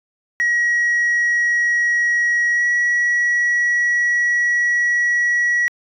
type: tone with pitch glide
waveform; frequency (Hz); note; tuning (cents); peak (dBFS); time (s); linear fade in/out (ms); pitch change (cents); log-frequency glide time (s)
sine; 1907 to 1925.8; A#6 to B6; +39 to -44; -12; 0.4-5.68; 0; +17; 2.53-2.64
effects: tanh soft clip ceiling -13 dBFS